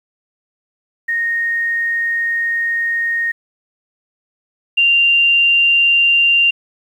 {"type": "tone pair in turn", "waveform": "sine", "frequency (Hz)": [1856, 2781], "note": ["A#6", "F7"], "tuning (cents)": [-8, -8], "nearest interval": "perfect fifth", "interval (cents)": 700, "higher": "second", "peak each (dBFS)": [-15, -9], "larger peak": "second", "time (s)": [[1.08, 3.32], [4.77, 6.51]], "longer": "first", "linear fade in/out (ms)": 10, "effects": ["8-bit"]}